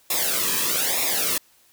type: noise with flanger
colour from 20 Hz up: white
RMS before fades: -23 dBFS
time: 0.1-1.38 s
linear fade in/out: 5 ms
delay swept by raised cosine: 0.65 to 1.42 ms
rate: 1.1 Hz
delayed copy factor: -0.8
effects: white hiss -58 dBFS RMS until 1.72 s